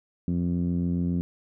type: tone with low-pass filter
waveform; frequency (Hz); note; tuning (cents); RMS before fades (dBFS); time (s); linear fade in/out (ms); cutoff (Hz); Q
10% pulse; 87.31; F2; 0; -26; 0.28-1.21; 0; 210; 3
effects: none